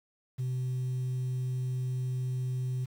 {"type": "tone", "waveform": "sine", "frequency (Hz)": 127.7, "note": "C3", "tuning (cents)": -42, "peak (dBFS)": -27, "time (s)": [0.38, 2.86], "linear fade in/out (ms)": 20, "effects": ["tanh soft clip ceiling -28 dBFS", "9-bit"]}